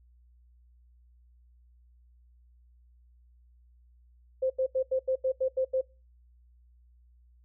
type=tone bursts; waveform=sine; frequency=522 Hz; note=C5; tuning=4 cents flat; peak=-24 dBFS; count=9; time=4.42-5.813 s; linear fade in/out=10 ms; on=81 ms; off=83 ms; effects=noise-tail reverb RT60 0.3 s tail -23 dB re dry + added 60 Hz sine -57 dBFS peak until 7.44 s